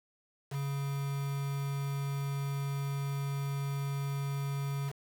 triangle tone with quantisation, 139.6 Hz, C#3, 13 cents sharp, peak -30 dBFS, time 0.5-4.93 s, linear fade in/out 50 ms, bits 7, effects none

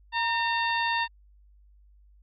harmonic tone with a mistuned harmonic, 910 Hz, A#5, 42 cents flat, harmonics 1 / 2 / 3 / 4 / 5, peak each -27 / -29 / -33 / -35 / -39 dBFS, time 0.12-1.08 s, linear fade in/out 50 ms, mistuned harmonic 1, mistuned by +51 cents, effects added 50 Hz sine -54 dBFS peak until 2.22 s

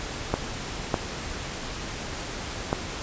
clicks, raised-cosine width 1 ms, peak -8 dBFS, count 3, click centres 0.34 / 0.942 / 2.729 s, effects pink hiss -34 dBFS RMS until 3.02 s + resampled to 16000 Hz

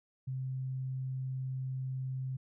sine tone, 130.81 Hz, C3, in tune, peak -34 dBFS, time 0.27-2.37 s, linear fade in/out 10 ms, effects none

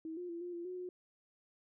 sine tone with pitch steps, 321.4 / 355.6 / 339.1 / 353.4 / 343.2 / 364.6 / 361.4 Hz, E4 / F4 / E4 / F4 / F4 / F#4 / F#4, -44 / +31 / +49 / +21 / -30 / -25 / -41 cents, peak -40 dBFS, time 0.05-0.89 s, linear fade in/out 2 ms, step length 120 ms, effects none

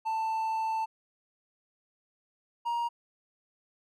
triangle tone pair in turn, 887 / 942.5 Hz, A5 / A#5, +14 / +19 cents, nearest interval minor second, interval 105 cents, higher second, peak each -26 dBFS, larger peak neither, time 0.05-0.86 / 2.65-2.89 s, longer first, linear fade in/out 20 ms, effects none

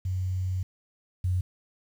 sine tone pair in turn, 92.7 / 91.16 Hz, F#2 / F#2, +4 / -25 cents, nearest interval unison, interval 29 cents, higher first, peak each -26 / -23 dBFS, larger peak second, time 0.05-0.63 / 1.24-1.41 s, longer first, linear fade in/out 5 ms, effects 9-bit

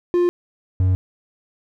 triangle tone pair in turn, 352.1 / 92.83 Hz, F4 / F#2, +14 / +6 cents, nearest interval octave + major seventh, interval 2308 cents, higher first, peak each -12 dBFS, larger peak neither, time 0.14-0.29 / 0.8-0.95 s, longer neither, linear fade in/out 0 ms, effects none

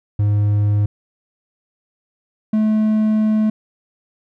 triangle tone pair in turn, 103.5 / 215.9 Hz, G#2 / A3, -5 / -33 cents, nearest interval octave + minor second, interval 1272 cents, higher second, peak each -11 dBFS, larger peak neither, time 0.19-0.86 / 2.53-3.5 s, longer second, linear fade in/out 5 ms, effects none

